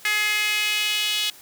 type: tone with high-pass filter sweep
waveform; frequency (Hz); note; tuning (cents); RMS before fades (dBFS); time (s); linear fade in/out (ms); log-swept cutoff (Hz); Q
sawtooth; 421.6; G#4; +26; -23; 0.05-1.3; 2; 2000 to 3200; 3.2
effects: white hiss -47 dBFS RMS until 1.41 s